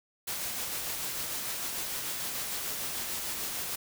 white noise with tremolo, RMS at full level -34 dBFS, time 0.27-3.76 s, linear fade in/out 10 ms, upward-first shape sine, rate 6.7 Hz, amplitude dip 25%, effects none

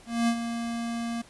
square tone with ADSR envelope, 233.1 Hz, A#3, in tune, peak -21 dBFS, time 0.06-1.22 s, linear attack 220 ms, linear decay 69 ms, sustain -9 dB, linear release 9 ms, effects pink hiss -53 dBFS RMS until 1.29 s + resampled to 24000 Hz

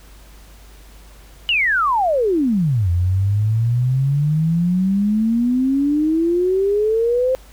sine exponential two-way sweep, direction down then up, 2984 to 85.4 to 525 Hz, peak -14 dBFS, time 1.49-7.35 s, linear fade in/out 0 ms, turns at 2.9 s, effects added 50 Hz sine -41 dBFS peak until 7.52 s + pink hiss -48 dBFS RMS until 7.52 s

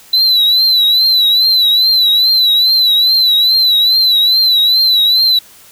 triangle tone with vibrato, 3991 Hz, B7, 17 cents sharp, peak -6 dBFS, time 0.13-5.39 s, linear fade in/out 5 ms, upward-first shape triangle, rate 2.4 Hz, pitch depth 94 cents each way, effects white hiss -41 dBFS RMS until 5.71 s

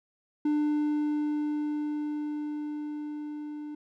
triangle tone with level ramp, 298.4 Hz, D4, 28 cents sharp, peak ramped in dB -21 to -34 dBFS, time 0.45-3.75 s, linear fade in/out 5 ms, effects none

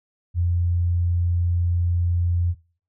sine tone, 87 Hz, F2, 6 cents flat, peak -18 dBFS, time 0.34-2.55 s, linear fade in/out 50 ms, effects noise-tail reverb RT60 0.4 s tail -18 dB re dry

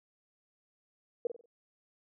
sine tone with echo, 474.3 Hz, A#4, 30 cents sharp, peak -27 dBFS, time 1.25-1.27 s, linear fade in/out 2 ms, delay 47 ms, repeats 4, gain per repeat -9 dB, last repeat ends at 1.458 s, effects none

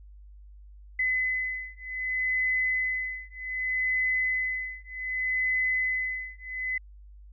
sine beating tone pair, 2022 / 2022.65 Hz, B6 / B6, +40 / +41 cents, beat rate 0.65 Hz, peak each -29 dBFS, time 0.99-6.78 s, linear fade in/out 5 ms, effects added 50 Hz sine -46 dBFS peak until 7.32 s

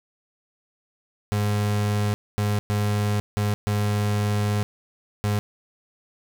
35% pulse tone bursts at uneven times, 103.83 Hz, G#2, in tune, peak -19 dBFS, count 6, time 1.32-2.14 / 2.38-2.59 / 2.7-3.2 / 3.37-3.54 / 3.67-4.63 / 5.24-5.39 s, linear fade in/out 0 ms, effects none

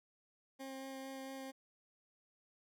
20% pulse tone with vibrato, 267.2 Hz, C4, 36 cents sharp, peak -40 dBFS, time 0.59-1.52 s, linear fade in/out 20 ms, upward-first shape sine, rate 4.4 Hz, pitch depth 9 cents each way, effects none

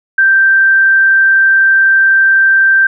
sine tone, 1568 Hz, G6, in tune, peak -5 dBFS, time 0.18-2.87 s, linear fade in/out 5 ms, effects none

